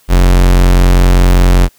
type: tone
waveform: 45% pulse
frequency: 45.04 Hz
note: F#1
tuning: 46 cents flat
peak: -4 dBFS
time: 0.08-1.69 s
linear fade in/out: 50 ms
effects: white hiss -49 dBFS RMS until 1.78 s